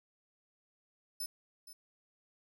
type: tone with echo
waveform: 15% pulse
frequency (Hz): 5274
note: E8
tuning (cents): 0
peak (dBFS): -31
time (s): 1.2-1.26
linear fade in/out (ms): 5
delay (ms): 470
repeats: 1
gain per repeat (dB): -13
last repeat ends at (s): 1.73
effects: none